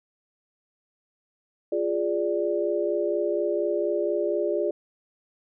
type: chord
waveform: sine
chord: D diminished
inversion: first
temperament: equal with one note detuned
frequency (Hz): 349.2 / 413.4 / 587.3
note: F4 / Ab4 / D5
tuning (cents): 0 / -8 / 0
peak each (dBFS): -27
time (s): 1.72-4.71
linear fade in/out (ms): 5
effects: none